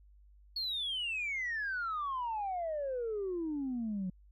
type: exponential sweep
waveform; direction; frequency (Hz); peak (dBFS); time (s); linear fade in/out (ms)
sine; down; 4407 to 179.2; -32; 0.56-4.1; 5
effects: tanh soft clip ceiling -30 dBFS + added 50 Hz sine -57 dBFS peak until 4.31 s